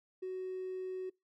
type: tone with hard clipping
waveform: triangle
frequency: 372.5 Hz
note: F#4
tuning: 12 cents sharp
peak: -37 dBFS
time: 0.22-1.1 s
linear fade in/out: 10 ms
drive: 3 dB
effects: noise-tail reverb RT60 0.2 s tail -24 dB re dry